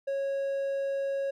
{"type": "tone", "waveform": "triangle", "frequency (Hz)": 550, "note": "C#5", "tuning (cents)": -14, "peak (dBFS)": -26, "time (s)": [0.07, 1.31], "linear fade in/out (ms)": 10, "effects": []}